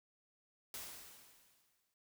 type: noise with exponential decay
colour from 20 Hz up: white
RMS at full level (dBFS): -45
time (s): 0.74-1.94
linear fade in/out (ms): 1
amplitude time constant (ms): 260
effects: noise-tail reverb RT60 0.2 s tail -23 dB re dry